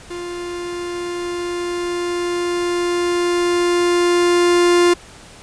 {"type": "tone with level ramp", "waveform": "45% pulse", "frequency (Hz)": 350, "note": "F4", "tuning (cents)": 4, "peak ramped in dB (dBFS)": [-26, -10], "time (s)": [0.1, 4.94], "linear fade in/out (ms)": 10, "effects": ["pink hiss -41 dBFS RMS until 5.42 s", "resampled to 22050 Hz"]}